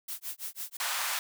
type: noise with tremolo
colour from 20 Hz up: blue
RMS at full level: -36 dBFS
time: 0.08-0.77 s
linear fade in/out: 5 ms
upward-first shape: sine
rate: 6 Hz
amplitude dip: 100%
type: high-pass noise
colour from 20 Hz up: pink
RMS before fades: -32 dBFS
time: 0.8-1.19 s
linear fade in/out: 2 ms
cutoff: 860 Hz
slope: 24 dB/octave
effects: none